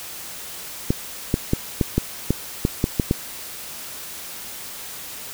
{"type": "clicks", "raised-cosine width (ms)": 3, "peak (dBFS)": -4, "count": 10, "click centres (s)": [0.905, 1.341, 1.534, 1.812, 1.98, 2.306, 2.651, 2.841, 2.998, 3.111], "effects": ["white hiss -35 dBFS RMS until 5.33 s"]}